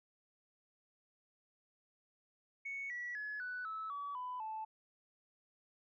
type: tone with pitch steps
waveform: sine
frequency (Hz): 2217 / 1941.2 / 1699.7 / 1488.2 / 1303.1 / 1141 / 999 / 874.7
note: C#7 / B6 / G#6 / F#6 / E6 / C#6 / B5 / A5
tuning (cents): 0 / -30 / +40 / +10 / -20 / +50 / +20 / -10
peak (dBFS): -39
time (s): 2.65-4.65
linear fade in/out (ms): 10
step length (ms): 250
effects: tanh soft clip ceiling -35 dBFS